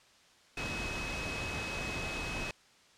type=tone in noise; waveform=sine; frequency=2556 Hz; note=D#7; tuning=46 cents sharp; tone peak=-39 dBFS; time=0.57-2.51 s; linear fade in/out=2 ms; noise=pink; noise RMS=-38 dBFS; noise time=0.57-2.51 s; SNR=-4 dB; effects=white hiss -62 dBFS RMS until 2.97 s + low-pass 6000 Hz 12 dB/octave